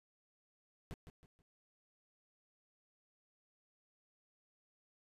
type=noise with echo; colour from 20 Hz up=brown; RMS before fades=-45 dBFS; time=0.91-0.94 s; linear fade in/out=0 ms; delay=160 ms; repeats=3; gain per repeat=-9 dB; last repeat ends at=1.42 s; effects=resampled to 32000 Hz